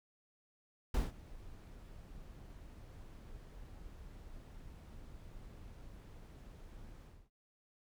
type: noise with ADSR envelope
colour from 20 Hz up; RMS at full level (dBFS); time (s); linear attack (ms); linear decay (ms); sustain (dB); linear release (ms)
brown; -30; 0.94-7.3; 5; 170; -22; 270
effects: none